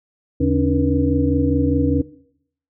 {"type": "tone cluster", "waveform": "sine", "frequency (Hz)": [79.2, 142.2, 275.3, 300.2, 481.6], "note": ["D#2", "C#3", "C#4", "D4", "B4"], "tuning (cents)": [31, 45, -12, 38, -44], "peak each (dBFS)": [-21, -23, -18, -21, -24], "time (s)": [0.4, 2.02], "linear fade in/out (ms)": 10, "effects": ["noise-tail reverb RT60 0.7 s tail -20 dB re dry"]}